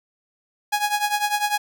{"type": "tone with tremolo", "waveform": "sawtooth", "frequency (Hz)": 830.6, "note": "G#5", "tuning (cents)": 0, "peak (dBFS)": -13, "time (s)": [0.72, 1.58], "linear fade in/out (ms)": 10, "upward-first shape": "triangle", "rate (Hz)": 10, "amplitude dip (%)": 85, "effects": []}